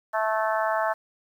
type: harmonic tone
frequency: 218.6 Hz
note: A3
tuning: 11 cents flat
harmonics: 3 / 4 / 5 / 6 / 7 / 8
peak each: -26 / -28 / -30 / -32 / -33 / -34 dBFS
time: 0.13-0.94 s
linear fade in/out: 20 ms
effects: 9-bit